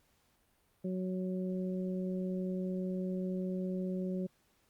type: harmonic tone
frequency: 185 Hz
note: F#3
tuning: in tune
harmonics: 1 / 2 / 3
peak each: -34 / -40 / -44 dBFS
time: 0.84-4.27 s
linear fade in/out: 10 ms
effects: pink hiss -72 dBFS RMS until 4.69 s + Opus 48 kbps

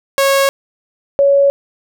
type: tone pair in turn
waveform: sawtooth / sine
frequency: 549 / 559.2 Hz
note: C#5 / C#5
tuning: -17 / +15 cents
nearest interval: unison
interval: 32 cents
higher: second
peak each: -6 / -7 dBFS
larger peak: first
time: 0.18-0.49 / 1.19-1.5 s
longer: neither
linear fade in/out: 0 ms
effects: none

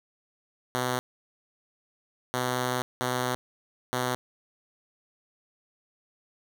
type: tone bursts at uneven times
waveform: 5% pulse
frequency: 125.8 Hz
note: B2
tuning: 32 cents sharp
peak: -15 dBFS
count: 4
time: 0.75-0.99 / 2.34-2.82 / 3.01-3.35 / 3.93-4.15 s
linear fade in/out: 0 ms
effects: none

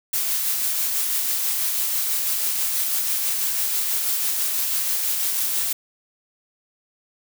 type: noise with tremolo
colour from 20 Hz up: blue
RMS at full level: -22 dBFS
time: 0.13-5.73 s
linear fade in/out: 5 ms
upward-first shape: sine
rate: 6.1 Hz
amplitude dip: 25%
effects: none

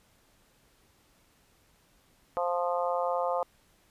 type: harmonic tone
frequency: 175.3 Hz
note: F3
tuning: 7 cents sharp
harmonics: 3 / 4 / 5 / 6 / 7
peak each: -30 / -32 / -34 / -36 / -37 dBFS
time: 2.37-3.43 s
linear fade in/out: 0 ms
effects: pink hiss -65 dBFS RMS until 3.9 s + resampled to 32000 Hz

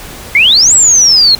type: exponential two-way sweep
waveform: sine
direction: up then down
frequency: 2072 to 7900 to 4150 Hz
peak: -3 dBFS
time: 0.35-1.35 s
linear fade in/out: 2 ms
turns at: 0.74 s
effects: pink hiss -28 dBFS RMS until 1.39 s

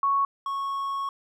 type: tone pair in turn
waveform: sine / triangle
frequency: 1108.7 / 1102.8 Hz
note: C#6 / C#6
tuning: 0 / -9 cents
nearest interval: unison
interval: 9 cents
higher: first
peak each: -20 / -25 dBFS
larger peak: first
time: 0.03-0.25 / 0.46-1.09 s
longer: second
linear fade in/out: 2 ms
effects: none

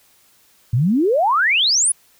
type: exponential sweep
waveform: sine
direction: up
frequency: 107.5 to 10548 Hz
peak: -13 dBFS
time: 0.73-1.92 s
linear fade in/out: 5 ms
effects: white hiss -55 dBFS RMS until 2.19 s

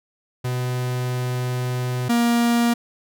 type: tone pair in turn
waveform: 45% pulse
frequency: 125.3 / 236.1 Hz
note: B2 / A#3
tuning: +25 / +22 cents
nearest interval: major seventh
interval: 1097 cents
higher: second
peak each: -22 / -16 dBFS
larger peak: second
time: 0.44-2.09 / 2.09-2.74 s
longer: first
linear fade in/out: 10 ms
effects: none

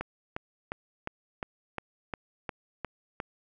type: click train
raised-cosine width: 0.5 ms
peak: -18 dBFS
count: 10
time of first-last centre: 0.01-3.201 s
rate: 2.82 Hz
effects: none

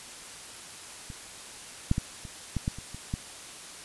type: clicks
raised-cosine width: 5 ms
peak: -28 / -10 / -15 / -29 / -16 / -15 / -28 / -28 / -17 dBFS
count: 9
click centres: 1.102 / 1.914 / 1.981 / 2.252 / 2.567 / 2.679 / 2.786 / 2.946 / 3.139 s
effects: white hiss -44 dBFS RMS until 3.84 s + resampled to 24000 Hz

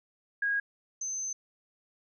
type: tone pair in turn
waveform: sine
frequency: 1640 / 6192 Hz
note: G#6 / G8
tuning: -22 / -22 cents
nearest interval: octave + major seventh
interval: 2300 cents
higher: second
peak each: -26 / -32 dBFS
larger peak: first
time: 0.42-0.6 / 1.01-1.33 s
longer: second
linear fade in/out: 5 ms
effects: none

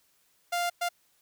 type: tone bursts at uneven times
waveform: sawtooth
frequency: 698.5 Hz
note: F5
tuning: in tune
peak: -23 dBFS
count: 2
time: 0.52-0.7 / 0.81-0.89 s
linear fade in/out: 10 ms
effects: white hiss -68 dBFS RMS until 1.21 s

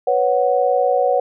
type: chord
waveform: sine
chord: B suspended second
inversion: none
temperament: equal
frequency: 493.9 / 554.4 / 740 Hz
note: B4 / C#5 / F#5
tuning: 0 / 0 / 0 cents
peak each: -18 dBFS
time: 0.07-1.2 s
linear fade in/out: 5 ms
effects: none

